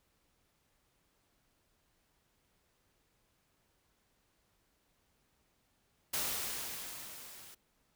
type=noise with level ramp; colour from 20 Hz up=white; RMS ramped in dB=-34 to -54 dBFS; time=6.13-7.55 s; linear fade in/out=10 ms; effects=pink hiss -75 dBFS RMS until 7.95 s